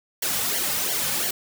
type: noise with flanger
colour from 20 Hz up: white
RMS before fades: -25 dBFS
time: 0.22-1.31 s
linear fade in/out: 5 ms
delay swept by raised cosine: 0.78 to 3.08 ms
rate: 2.9 Hz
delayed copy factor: -0.75
effects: none